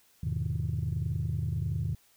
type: chord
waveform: sine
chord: E major seventh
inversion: none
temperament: equal with one note detuned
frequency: 82.41 / 103.83 / 125.48 / 155.56 Hz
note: E2 / G#2 / B2 / D#3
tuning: 0 / 0 / +28 / 0 cents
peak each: -33 dBFS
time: 0.23-1.95 s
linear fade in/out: 5 ms
effects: tanh soft clip ceiling -22 dBFS + white hiss -64 dBFS RMS until 2.16 s